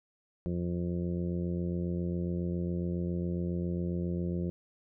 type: harmonic tone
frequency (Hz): 87.31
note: F2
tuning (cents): 0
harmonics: 1 / 2 / 3 / 4 / 5 / 6 / 7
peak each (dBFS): -36 / -32 / -46 / -38 / -46 / -45 / -53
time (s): 0.46-4.5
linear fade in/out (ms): 0
effects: none